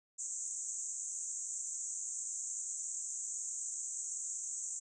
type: band-pass noise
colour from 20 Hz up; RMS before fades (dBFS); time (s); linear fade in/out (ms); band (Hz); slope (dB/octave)
white; -41; 0.18-4.8; 20; 6400 to 8000; 96
effects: none